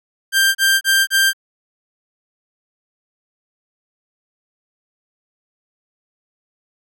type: tone bursts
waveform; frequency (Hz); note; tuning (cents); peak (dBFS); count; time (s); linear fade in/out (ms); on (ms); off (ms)
sawtooth; 1581; G6; +14; -8; 4; 0.32-1.333; 50; 230; 31
effects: none